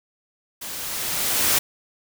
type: noise with level ramp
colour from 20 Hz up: white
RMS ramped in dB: -34 to -18 dBFS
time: 0.61-1.59 s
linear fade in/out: 10 ms
effects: none